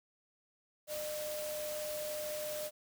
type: tone in noise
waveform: sine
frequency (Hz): 605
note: D#5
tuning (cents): -49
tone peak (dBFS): -38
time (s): 0.87-2.71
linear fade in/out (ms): 50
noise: white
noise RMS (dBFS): -44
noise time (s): 0.87-2.71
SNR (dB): +3
effects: none